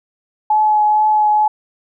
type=tone with vibrato; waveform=sine; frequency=851 Hz; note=G#5; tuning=42 cents sharp; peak=-10 dBFS; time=0.5-1.48 s; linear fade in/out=5 ms; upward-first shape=triangle; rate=2.2 Hz; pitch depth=16 cents each way; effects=none